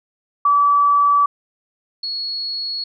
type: tone pair in turn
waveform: sine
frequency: 1151 / 4346 Hz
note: D6 / C#8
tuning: -35 / -35 cents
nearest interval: octave + major seventh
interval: 2300 cents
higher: second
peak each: -11 / -22 dBFS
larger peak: first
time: 0.45-1.26 / 2.03-2.84 s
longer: neither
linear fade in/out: 5 ms
effects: none